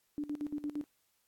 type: tone with tremolo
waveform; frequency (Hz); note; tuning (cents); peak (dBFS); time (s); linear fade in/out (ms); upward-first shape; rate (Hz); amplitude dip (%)
sine; 294.4; D4; +4; -33; 0.18-0.84; 0; square; 8.7; 80
effects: white hiss -75 dBFS RMS until 1.27 s + AAC 64 kbps